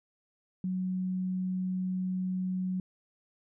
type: tone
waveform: sine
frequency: 185 Hz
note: F#3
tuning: in tune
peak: -29 dBFS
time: 0.64-2.8 s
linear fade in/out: 2 ms
effects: none